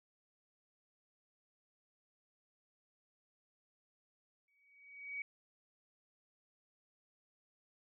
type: tone with exponential growth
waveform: sine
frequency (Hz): 2262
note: C#7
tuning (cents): +34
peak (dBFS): -37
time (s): 4.48-5.22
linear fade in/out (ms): 2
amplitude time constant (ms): 160
effects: none